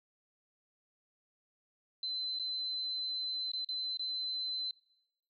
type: tone with dropouts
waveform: sine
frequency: 4054 Hz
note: B7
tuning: 45 cents sharp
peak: -34 dBFS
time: 2.03-4.71 s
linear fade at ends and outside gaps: 2 ms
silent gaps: 2.389-2.396 / 3.518-3.534 / 3.647-3.688 / 3.972-3.994 s
effects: noise-tail reverb RT60 0.8 s tail -22 dB re dry